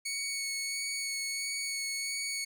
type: tone with vibrato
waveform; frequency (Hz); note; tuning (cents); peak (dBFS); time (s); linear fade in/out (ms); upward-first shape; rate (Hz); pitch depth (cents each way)
15% pulse; 2222; C#7; +4; -26; 0.05-2.45; 10; sine; 1.5; 14
effects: none